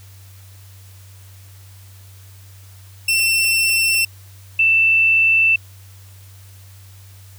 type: tone pair in turn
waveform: sawtooth / sine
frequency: 2696 / 2662 Hz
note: E7 / E7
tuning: +38 / +16 cents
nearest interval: unison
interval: 22 cents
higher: first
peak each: -11 dBFS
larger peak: neither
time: 3.08-4.05 / 4.59-5.56 s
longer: neither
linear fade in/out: 5 ms
effects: added 96 Hz sine -40 dBFS peak until 7.38 s + white hiss -49 dBFS RMS until 7.38 s